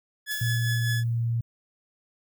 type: tone with tremolo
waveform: sawtooth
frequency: 1706 Hz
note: G#6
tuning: 46 cents sharp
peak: -24 dBFS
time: 0.26-1.04 s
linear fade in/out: 50 ms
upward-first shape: triangle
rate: 5 Hz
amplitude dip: 50%
type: noise with exponential decay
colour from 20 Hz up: violet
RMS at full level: -35 dBFS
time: 0.31-1.42 s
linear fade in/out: 1 ms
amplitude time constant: 240 ms
type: tone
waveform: sine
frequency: 116.54 Hz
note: A#2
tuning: in tune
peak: -23 dBFS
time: 0.41-1.41 s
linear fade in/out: 5 ms
effects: none